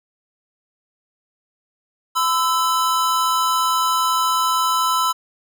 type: tone pair together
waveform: square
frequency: 1012.8 / 1318.5 Hz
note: B5 / E6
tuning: +43 / 0 cents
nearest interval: perfect fourth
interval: 457 cents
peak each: -20 dBFS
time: 2.15-5.13 s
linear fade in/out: 20 ms
effects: none